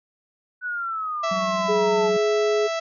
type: exponential sweep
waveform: sine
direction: down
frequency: 1496 to 860 Hz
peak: -25 dBFS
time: 0.61-2.11 s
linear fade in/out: 50 ms
type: harmonic tone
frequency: 660 Hz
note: E5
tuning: 2 cents sharp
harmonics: 1 / 2 / 3 / 4 / 5 / 6 / 7 / 8 / 9 / 10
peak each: -25 / -31 / -35 / -37 / -39 / -41 / -42 / -43 / -44 / -45 dBFS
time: 1.23-2.8 s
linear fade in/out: 10 ms
type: tone with tremolo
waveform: triangle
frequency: 188.4 Hz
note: F#3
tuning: 32 cents sharp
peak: -25 dBFS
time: 1.31-2.17 s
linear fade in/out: 5 ms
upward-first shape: sine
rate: 18 Hz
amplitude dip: 55%
type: tone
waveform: sine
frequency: 420.1 Hz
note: G#4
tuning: 20 cents sharp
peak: -19 dBFS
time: 1.68-2.68 s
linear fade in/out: 20 ms
effects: none